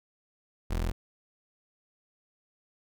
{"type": "tone", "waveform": "30% pulse", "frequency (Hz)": 42.2, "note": "E1", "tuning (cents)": 41, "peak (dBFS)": -25, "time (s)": [0.7, 0.92], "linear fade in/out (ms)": 10, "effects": []}